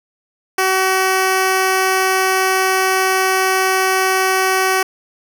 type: tone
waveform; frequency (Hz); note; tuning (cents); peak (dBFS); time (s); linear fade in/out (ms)
10% pulse; 378.1; F#4; +38; -5; 0.58-4.83; 5
effects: none

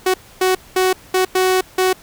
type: tone bursts at uneven times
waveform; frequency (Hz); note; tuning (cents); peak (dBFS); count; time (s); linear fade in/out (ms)
sawtooth; 372.3; F#4; +11; -9; 6; 0.06-0.14 / 0.41-0.55 / 0.76-0.93 / 1.14-1.25 / 1.35-1.61 / 1.78-1.93; 5
effects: pink hiss -44 dBFS RMS until 2.02 s

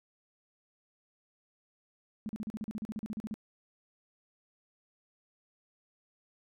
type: tone bursts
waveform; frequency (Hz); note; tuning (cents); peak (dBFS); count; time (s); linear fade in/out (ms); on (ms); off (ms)
sine; 215.1; A3; -39; -34; 16; 2.26-3.341; 0; 31; 39
effects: none

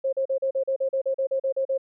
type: tone bursts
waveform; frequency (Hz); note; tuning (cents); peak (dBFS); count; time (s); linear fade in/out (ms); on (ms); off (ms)
sine; 536; C5; +42; -21; 14; 0.04-1.779; 10; 88; 39
effects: none

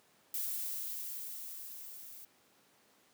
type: noise with level ramp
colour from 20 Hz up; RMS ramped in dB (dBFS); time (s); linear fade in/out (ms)
violet; -36 to -51; 0.34-2.25; 2
effects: pink hiss -67 dBFS RMS until 3.13 s + high-pass 200 Hz 12 dB/octave

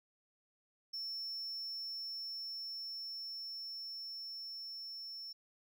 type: tone with level ramp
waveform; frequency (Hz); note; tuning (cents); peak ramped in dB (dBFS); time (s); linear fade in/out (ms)
triangle; 5400; E8; +41; -38 to -43; 0.93-5.33; 10
effects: none

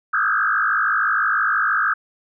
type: tone with frequency modulation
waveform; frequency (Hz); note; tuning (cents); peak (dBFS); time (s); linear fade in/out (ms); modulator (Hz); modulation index
sine; 1433; F6; +44; -16; 0.13-1.94; 10; 53.1; 4
effects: none

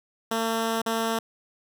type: tone with dropouts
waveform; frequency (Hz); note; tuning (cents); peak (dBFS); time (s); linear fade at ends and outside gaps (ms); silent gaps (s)
10% pulse; 226.1; A3; +47; -16; 0.31-1.19; 5; 0.818-0.861
effects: none

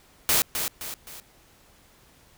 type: noise with echo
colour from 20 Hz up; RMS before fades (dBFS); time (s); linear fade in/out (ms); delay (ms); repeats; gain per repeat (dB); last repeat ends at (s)
white; -21; 0.29-0.42; 0; 260; 3; -7; 1.2
effects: pink hiss -57 dBFS RMS until 2.37 s

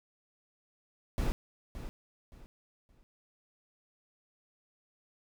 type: noise with echo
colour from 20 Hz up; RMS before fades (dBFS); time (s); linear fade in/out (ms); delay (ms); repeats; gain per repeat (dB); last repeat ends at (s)
brown; -30; 1.18-1.32; 0; 570; 3; -11; 3.03
effects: none

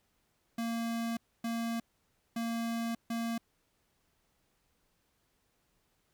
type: tone bursts at uneven times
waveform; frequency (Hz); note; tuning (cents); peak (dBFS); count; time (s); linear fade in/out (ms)
square; 230.7; A#3; -18; -33; 4; 0.58-1.17 / 1.44-1.8 / 2.36-2.95 / 3.1-3.38; 5
effects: pink hiss -75 dBFS RMS until 6.13 s

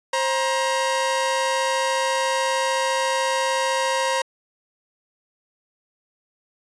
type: tone pair together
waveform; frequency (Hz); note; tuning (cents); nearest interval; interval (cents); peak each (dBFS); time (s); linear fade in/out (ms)
sawtooth; 530 / 946.2; C5 / A#5; +22 / +26; minor seventh; 1004; -19; 0.13-4.22; 5
effects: resampled to 22050 Hz

